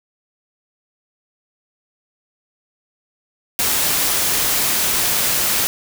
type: noise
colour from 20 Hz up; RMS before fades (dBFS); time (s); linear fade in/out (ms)
white; -18; 3.59-5.67; 0
effects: none